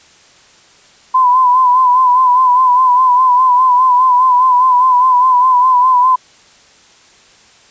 sine tone with vibrato, 1008 Hz, B5, 35 cents sharp, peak -6 dBFS, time 1.14-6.16 s, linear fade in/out 10 ms, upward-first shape sine, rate 4.9 Hz, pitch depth 51 cents each way, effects white hiss -45 dBFS RMS until 7.7 s + resampled to 16000 Hz

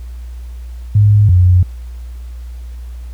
sine tone pair in turn, 103.83 / 90.36 Hz, G#2 / F#2, 0 / -40 cents, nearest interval major second, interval 240 cents, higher first, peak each -5 dBFS, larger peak neither, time 0.95-1.29 / 1.29-1.63 s, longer neither, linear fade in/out 5 ms, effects added 60 Hz sine -25 dBFS peak until 3.13 s + pink hiss -49 dBFS RMS until 3.13 s

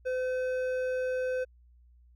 sine tone with hard clipping, 510 Hz, C5, 44 cents flat, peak -30 dBFS, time 0.05-1.45 s, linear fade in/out 20 ms, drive 8 dB, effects added 60 Hz sine -56 dBFS peak until 2.15 s

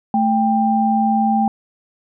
sine tone pair together, 220 / 791.7 Hz, A3 / G5, 0 / +17 cents, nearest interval octave + minor seventh, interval 2217 cents, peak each -16 dBFS, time 0.14-1.48 s, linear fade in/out 2 ms, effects none

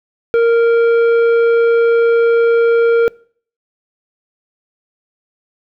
triangle tone with tanh clipping, 464.4 Hz, A#4, 7 cents flat, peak -10 dBFS, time 0.34-3.08 s, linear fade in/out 0 ms, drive 13 dB, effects noise-tail reverb RT60 0.5 s tail -24 dB re dry

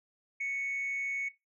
sine tone with amplitude modulation, 2217 Hz, C#7, in tune, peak -28 dBFS, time 0.4-1.29 s, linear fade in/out 10 ms, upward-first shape sine, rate 241 Hz, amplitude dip 45%, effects noise-tail reverb RT60 0.2 s tail -18 dB re dry + tanh soft clip ceiling -28 dBFS

